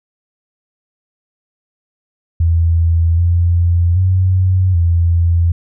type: tone with pitch steps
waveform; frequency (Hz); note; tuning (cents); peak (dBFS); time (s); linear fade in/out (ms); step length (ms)
sine; 83.3 / 86.2 / 92.9 / 85; E2 / F2 / F#2 / F2; +19 / -22 / +7 / -46; -9; 2.4-5.52; 5; 780
effects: none